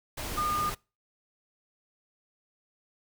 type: tone in noise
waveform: sine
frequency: 1215 Hz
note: D#6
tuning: 42 cents flat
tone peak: -27 dBFS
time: 0.37-0.7 s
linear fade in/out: 10 ms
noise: pink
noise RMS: -36 dBFS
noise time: 0.17-0.75 s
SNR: +6 dB
effects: noise-tail reverb RT60 0.3 s tail -25 dB re dry